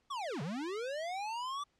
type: linear two-way sweep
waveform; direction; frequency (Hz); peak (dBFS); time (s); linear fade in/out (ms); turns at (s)
square; down then up; 1174.7 to 130.81 to 1174.7; -37; 0.1-1.64; 10; 0.42
effects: pink hiss -75 dBFS RMS until 1.79 s + low-pass 6000 Hz 12 dB/octave